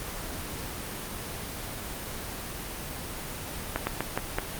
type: slowing click train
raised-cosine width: 0.5 ms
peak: -11 dBFS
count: 5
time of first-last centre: 3.76-4.385 s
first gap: 110 ms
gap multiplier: 1.24
effects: pink hiss -36 dBFS RMS until 4.59 s + Opus 24 kbps